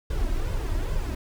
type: noise with flanger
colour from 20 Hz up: brown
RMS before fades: -26 dBFS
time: 0.1-1.15 s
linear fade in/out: 5 ms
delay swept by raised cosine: 1.9 to 3.2 ms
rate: 2.4 Hz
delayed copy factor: +0.7
effects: none